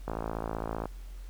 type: click train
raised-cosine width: 1 ms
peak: -19 dBFS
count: 44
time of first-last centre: 0.08-0.856 s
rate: 55.4 Hz
effects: added 44 Hz sine -40 dBFS peak until 1.29 s + pink hiss -59 dBFS RMS until 1.29 s